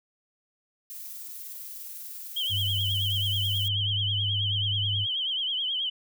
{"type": "noise with tremolo", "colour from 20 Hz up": "violet", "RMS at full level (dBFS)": -39, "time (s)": [0.9, 3.68], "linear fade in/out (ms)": 0, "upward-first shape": "sine", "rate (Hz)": 20, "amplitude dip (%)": 25}
{"type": "tone with vibrato", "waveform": "sine", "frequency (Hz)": 3128, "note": "G7", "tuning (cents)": -4, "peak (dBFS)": -26, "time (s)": [2.36, 5.9], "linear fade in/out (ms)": 10, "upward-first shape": "triangle", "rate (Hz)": 9.3, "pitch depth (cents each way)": 110}
{"type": "tone with pitch glide", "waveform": "sine", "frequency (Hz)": [99.5, 101.41], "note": ["G2", "G#2"], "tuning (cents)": [26, -41], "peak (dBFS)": -28, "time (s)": [2.49, 5.07], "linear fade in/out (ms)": 50, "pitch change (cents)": 33, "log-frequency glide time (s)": [3.01, 3.87]}
{"effects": []}